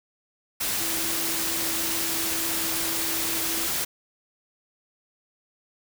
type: tone in noise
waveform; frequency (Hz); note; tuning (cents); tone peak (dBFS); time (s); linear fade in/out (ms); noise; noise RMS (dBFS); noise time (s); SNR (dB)
sine; 329.6; E4; 0; -36; 0.8-3.67; 10; white; -27; 0.6-3.85; -12
effects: none